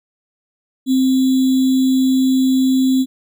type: tone with sample-and-hold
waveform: sine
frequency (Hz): 261.5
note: C4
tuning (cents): -1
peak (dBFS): -11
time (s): 0.86-3.06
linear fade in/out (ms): 50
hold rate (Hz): 3675
effects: none